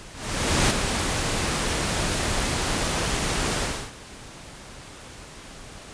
pink noise with ADSR envelope, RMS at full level -19 dBFS, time 0.13-3.93 s, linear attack 570 ms, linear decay 16 ms, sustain -6 dB, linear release 320 ms, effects pink hiss -42 dBFS RMS until 5.93 s + resampled to 22050 Hz

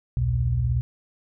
sine tone cluster, 63.2 / 79.8 / 121.5 Hz, B1 / D#2 / B2, +41 / +44 / -28 cents, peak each -26 / -28 / -22 dBFS, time 0.17-0.81 s, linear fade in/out 0 ms, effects none

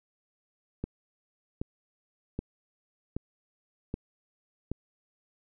click train, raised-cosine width 3 ms, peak -19 dBFS, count 6, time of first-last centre 0.84-4.716 s, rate 1.29 Hz, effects none

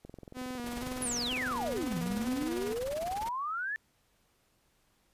click train, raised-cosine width 2 ms, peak -33 dBFS, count 53, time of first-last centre 0.05-2.424 s, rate 21.9 Hz
sawtooth tone with vibrato, 246.9 Hz, B3, in tune, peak -33 dBFS, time 0.34-2.76 s, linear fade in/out 50 ms, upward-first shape square, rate 2.1 Hz, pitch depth 45 cents each way
pink noise with tremolo, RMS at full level -41 dBFS, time 0.66-3.29 s, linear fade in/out 2 ms, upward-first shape sine, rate 20 Hz, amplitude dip 80%
sine exponential two-way sweep, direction down then up, 10950 to 162.7 to 1787 Hz, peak -32 dBFS, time 1.02-3.76 s, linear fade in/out 0 ms, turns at 1.98 s
effects pink hiss -71 dBFS RMS until 5.13 s + resampled to 32000 Hz

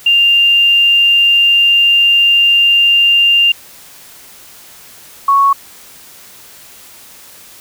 sine tone pair in turn, 2794 / 1108.8 Hz, F7 / C#6, 0 / 0 cents, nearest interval octave + major third, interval 1600 cents, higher first, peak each -6 dBFS, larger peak neither, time 0.06-3.52 / 5.28-5.53 s, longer first, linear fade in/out 5 ms, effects white hiss -38 dBFS RMS until 7.6 s

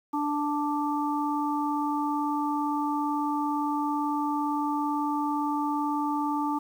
harmonic tone, 293.7 Hz, D4, in tune, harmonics 1 / 3 / 4, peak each -28 / -29 / -33 dBFS, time 0.13-6.59 s, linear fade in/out 10 ms, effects 9-bit

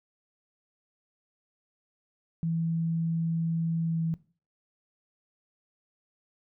sine tone with pitch glide, 164.81 to 163.48 Hz, E3 to E3, 0 to -14 cents, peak -26 dBFS, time 2.43-4.14 s, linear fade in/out 0 ms, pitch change -14 cents, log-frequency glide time 3.83-4.03 s, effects noise-tail reverb RT60 0.4 s tail -19 dB re dry

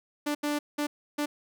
sawtooth tone bursts at uneven times, 294.1 Hz, D4, 3 cents sharp, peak -23 dBFS, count 4, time 0.26-0.35 / 0.43-0.59 / 0.78-0.87 / 1.18-1.26 s, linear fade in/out 10 ms, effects none

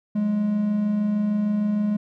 triangle tone pair together, 182.8 / 209.3 Hz, F#3 / G#3, -21 / +14 cents, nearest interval major second, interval 235 cents, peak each -30 / -18 dBFS, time 0.15-1.97 s, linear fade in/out 10 ms, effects none

